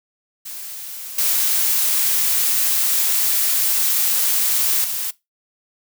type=noise with level steps; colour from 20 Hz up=blue; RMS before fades=-32 / -18 / -24 dBFS; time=0.45-5.11 s; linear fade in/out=10 ms; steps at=1.18 / 4.84 s; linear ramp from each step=5 ms; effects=noise-tail reverb RT60 0.2 s tail -20 dB re dry